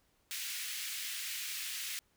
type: high-pass noise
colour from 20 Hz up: pink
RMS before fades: -40 dBFS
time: 0.31-1.99 s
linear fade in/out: 0 ms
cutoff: 2000 Hz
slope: 24 dB/octave
effects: pink hiss -73 dBFS RMS until 2.16 s